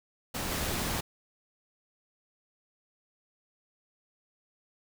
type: noise with level steps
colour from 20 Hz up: pink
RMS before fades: -34 / -32 dBFS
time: 0.34-1.01 s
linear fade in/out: 10 ms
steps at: 0.5 s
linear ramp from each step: 20 ms
effects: none